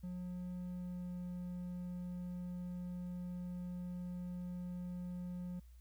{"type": "tone with pitch glide", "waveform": "triangle", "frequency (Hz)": [179.7, 178.56], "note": ["F3", "F3"], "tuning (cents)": [50, 39], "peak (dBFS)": -39, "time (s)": [0.03, 5.6], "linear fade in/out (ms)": 10, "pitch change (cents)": -11, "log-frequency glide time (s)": [0.66, 1.11], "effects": ["added 60 Hz sine -55 dBFS peak until 5.8 s", "white hiss -75 dBFS RMS until 5.8 s"]}